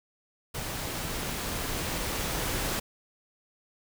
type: noise with level ramp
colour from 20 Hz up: pink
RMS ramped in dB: -35 to -30 dBFS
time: 0.54-2.8 s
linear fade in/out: 10 ms
effects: none